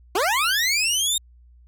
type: linear sweep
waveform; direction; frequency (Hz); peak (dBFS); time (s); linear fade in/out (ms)
20% pulse; up; 329.6 to 3733; -14; 0.15-1.18; 5
effects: added 60 Hz sine -48 dBFS peak until 1.67 s